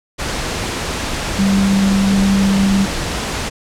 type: tone in noise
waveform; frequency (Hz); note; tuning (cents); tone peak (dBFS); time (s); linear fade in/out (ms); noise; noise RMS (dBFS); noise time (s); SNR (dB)
sine; 196; G3; 0; -11; 1.38-2.86; 20; pink; -21; 0.18-3.5; +7
effects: low-pass 8000 Hz 12 dB/octave